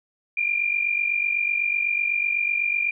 sine tone pair together, 2358 / 2406 Hz, D7 / D7, +6 / +41 cents, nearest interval unison, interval 35 cents, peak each -26 / -22 dBFS, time 0.37-2.91 s, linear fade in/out 5 ms, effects none

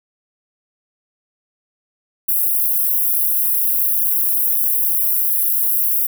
white high-pass noise, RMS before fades -17 dBFS, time 2.28-6.07 s, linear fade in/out 10 ms, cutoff 11000 Hz, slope 48 dB/octave, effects none

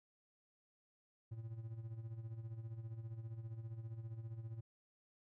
triangle tone with tremolo, 112.9 Hz, A2, 45 cents sharp, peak -40 dBFS, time 1.31-4.61 s, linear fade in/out 10 ms, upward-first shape sine, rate 15 Hz, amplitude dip 65%, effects none

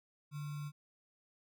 sine tone with sample-and-hold, 146.83 Hz, D3, in tune, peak -39 dBFS, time 0.31-0.72 s, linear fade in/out 50 ms, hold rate 1225 Hz, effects none

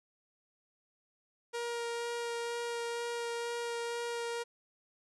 sawtooth tone with vibrato, 471.1 Hz, A#4, 18 cents sharp, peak -31 dBFS, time 1.53-4.44 s, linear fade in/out 20 ms, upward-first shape sine, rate 2.1 Hz, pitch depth 9 cents each way, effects resampled to 24000 Hz

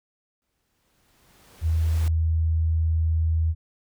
pink noise with exponential growth, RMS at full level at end -39 dBFS, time 0.42-2.08 s, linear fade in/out 0 ms, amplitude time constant 360 ms
sine tone, 80.8 Hz, E2, 34 cents flat, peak -19 dBFS, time 1.61-3.55 s, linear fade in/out 50 ms
effects none

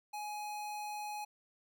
square tone, 838 Hz, G#5, 15 cents sharp, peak -40 dBFS, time 0.13-1.25 s, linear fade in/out 10 ms, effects none

